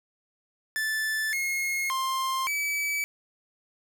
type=tone with pitch steps; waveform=45% pulse; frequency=1753 / 2157 / 1054 / 2294 Hz; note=A6 / C#7 / C6 / D7; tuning=-7 / -48 / +12 / -41 cents; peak=-26 dBFS; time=0.76-3.04 s; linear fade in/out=0 ms; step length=570 ms; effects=none